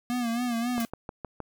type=tone with vibrato; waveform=square; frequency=238.4 Hz; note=A#3; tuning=39 cents sharp; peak=-27 dBFS; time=0.1-0.85 s; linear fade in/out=0 ms; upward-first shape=sine; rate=3.7 Hz; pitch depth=73 cents each way
type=click train; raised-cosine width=1 ms; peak=-21 dBFS; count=5; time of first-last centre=0.78-1.403 s; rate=6.42 Hz
type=noise with exponential decay; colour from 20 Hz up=white; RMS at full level=-32 dBFS; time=0.8-0.9 s; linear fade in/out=2 ms; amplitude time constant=21 ms
effects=none